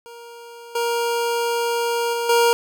25% pulse tone with level steps, 470 Hz, A#4, 14 cents sharp, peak -34 / -16 / -18 / -10 dBFS, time 0.06-2.53 s, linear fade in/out 0 ms, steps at 0.75 / 2.13 / 2.29 s, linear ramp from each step 5 ms, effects none

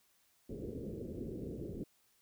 white low-pass noise, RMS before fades -43 dBFS, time 0.49-1.84 s, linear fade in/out 5 ms, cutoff 470 Hz, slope 48 dB/octave, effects white hiss -72 dBFS RMS until 2.21 s

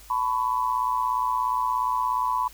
sine tone with amplitude modulation, 1000 Hz, B5, 21 cents sharp, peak -18 dBFS, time 0.1-2.48 s, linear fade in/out 5 ms, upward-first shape sine, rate 117 Hz, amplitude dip 85%, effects added 50 Hz sine -49 dBFS peak until 2.53 s + white hiss -50 dBFS RMS until 2.53 s

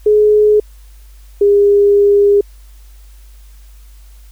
sine tone pair in turn, 422 / 405.7 Hz, G#4 / G#4, +28 / -41 cents, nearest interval minor second, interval 69 cents, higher first, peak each -6 dBFS, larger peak neither, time 0.06-0.6 / 1.41-2.41 s, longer second, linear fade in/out 5 ms, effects added 50 Hz sine -36 dBFS peak until 4.31 s + white hiss -51 dBFS RMS until 4.31 s

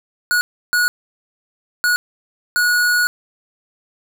square tone bursts at uneven times, 1457 Hz, F#6, 27 cents flat, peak -14 dBFS, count 4, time 0.31-0.41 / 0.73-0.88 / 1.84-1.96 / 2.56-3.07 s, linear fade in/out 0 ms, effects none

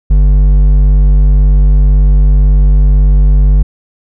triangle tone with hard clipping, 49.04 Hz, G1, 1 cent sharp, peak -5 dBFS, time 0.1-3.63 s, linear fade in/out 10 ms, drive 10 dB, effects none

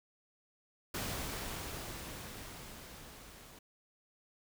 pink noise with level ramp, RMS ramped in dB -38 to -55 dBFS, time 0.94-3.59 s, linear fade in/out 5 ms, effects none

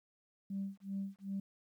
sine tone with tremolo, 196 Hz, G3, in tune, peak -34 dBFS, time 0.5-1.4 s, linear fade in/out 5 ms, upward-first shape sine, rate 2.6 Hz, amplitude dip 100%, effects tanh soft clip ceiling -31 dBFS + 12-bit

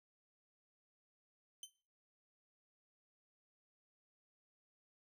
20% pulse tone with exponential decay, 3084 Hz, G7, 29 cents flat, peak -38 dBFS, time 1.63-1.72 s, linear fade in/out 2 ms, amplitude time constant 18 ms, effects noise-tail reverb RT60 0.4 s tail -18 dB re dry

